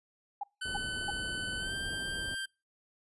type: tone bursts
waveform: sine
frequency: 812 Hz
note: G#5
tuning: 39 cents flat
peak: -32 dBFS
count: 3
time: 0.41-1.105 s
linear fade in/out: 5 ms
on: 25 ms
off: 310 ms
type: tone with pitch glide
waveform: 25% pulse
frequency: 1511 to 1576.1 Hz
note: F#6 to G6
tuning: +36 to +9 cents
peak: -31 dBFS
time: 0.61-2.46 s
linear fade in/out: 10 ms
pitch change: +73 cents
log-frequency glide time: 1.58-1.75 s
type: low-pass noise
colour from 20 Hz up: pink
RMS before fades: -44 dBFS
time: 0.65-2.35 s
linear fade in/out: 5 ms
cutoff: 580 Hz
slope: 12 dB/octave
effects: noise-tail reverb RT60 0.3 s tail -25 dB re dry + resampled to 24000 Hz